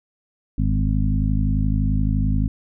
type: harmonic tone with a mistuned harmonic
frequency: 51.6 Hz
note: G#1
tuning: 10 cents flat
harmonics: 1 / 2 / 3 / 4 / 5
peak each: -20 / -23 / -25 / -26 / -27 dBFS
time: 0.58-2.48 s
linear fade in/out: 5 ms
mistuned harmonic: 1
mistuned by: -93 cents
effects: none